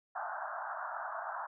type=band-pass noise; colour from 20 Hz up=pink; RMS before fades=-40 dBFS; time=0.15-1.47 s; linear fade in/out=10 ms; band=640 to 1600 Hz; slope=96 dB/octave; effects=none